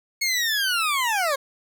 20% pulse linear sweep, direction down, 2196 to 527 Hz, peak -16 dBFS, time 0.21-1.36 s, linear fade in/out 10 ms, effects none

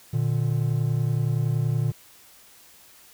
triangle tone pair together, 117.86 / 148.5 Hz, A#2 / D3, +19 / +20 cents, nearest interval major third, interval 401 cents, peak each -21 / -23 dBFS, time 0.13-1.92 s, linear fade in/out 10 ms, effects white hiss -52 dBFS RMS until 3.13 s

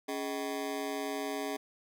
25% pulse ring-modulated tone, 349.2 Hz, F4, in tune, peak -27 dBFS, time 0.08-1.57 s, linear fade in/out 10 ms, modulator 70 Hz, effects none

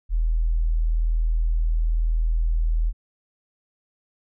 sine tone, 40.52 Hz, E1, 29 cents flat, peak -18 dBFS, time 0.09-2.93 s, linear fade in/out 50 ms, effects none

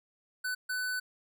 square tone bursts at uneven times, 1500 Hz, F#6, 23 cents sharp, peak -32 dBFS, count 2, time 0.44-0.55 / 0.69-1 s, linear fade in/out 10 ms, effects none

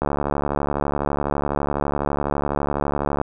click train, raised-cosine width 1 ms, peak -8 dBFS, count 231, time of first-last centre 0.02-3.214 s, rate 72 Hz, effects none

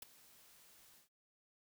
white noise with ADSR envelope, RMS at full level -45 dBFS, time 0.02-1.09 s, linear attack 4 ms, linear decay 12 ms, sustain -19 dB, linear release 120 ms, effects none

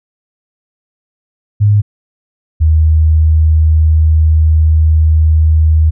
sine tone pair in turn, 103.5 / 78.62 Hz, G#2 / D#2, -5 / +19 cents, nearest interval perfect fourth, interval 476 cents, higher first, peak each -5 dBFS, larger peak neither, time 1.6-1.82 / 2.6-5.91 s, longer second, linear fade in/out 20 ms, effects none

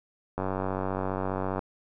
click train, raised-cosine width 1 ms, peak -16 dBFS, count 116, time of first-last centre 0.38-1.592 s, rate 94.9 Hz, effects none

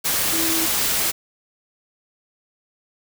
sine tone in noise, 325.8 Hz, E4, 20 cents flat, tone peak -25 dBFS, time 0.32-0.67 s, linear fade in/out 20 ms, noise white, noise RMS -21 dBFS, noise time 0.04-1.12 s, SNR -7 dB, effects none

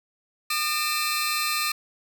sawtooth tone cluster, 1214 / 1811 / 2332 / 2646 / 4155 Hz, D#6 / A6 / D7 / E7 / C8, -43 / +49 / -13 / +6 / -13 cents, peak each -24 / -31 / -31 / -28 / -26 dBFS, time 0.5-1.72 s, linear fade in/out 5 ms, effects none

